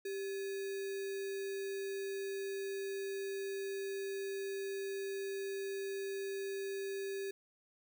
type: tone with sample-and-hold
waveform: sine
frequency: 392 Hz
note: G4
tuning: in tune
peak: -37 dBFS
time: 0.05-7.31 s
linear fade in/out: 5 ms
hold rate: 2100 Hz
effects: none